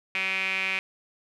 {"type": "tone with band-pass filter", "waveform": "sawtooth", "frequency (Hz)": 190.4, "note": "F#3", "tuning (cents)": 50, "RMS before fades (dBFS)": -28, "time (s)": [0.15, 0.79], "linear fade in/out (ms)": 0, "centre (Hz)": 2400, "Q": 7.7, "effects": []}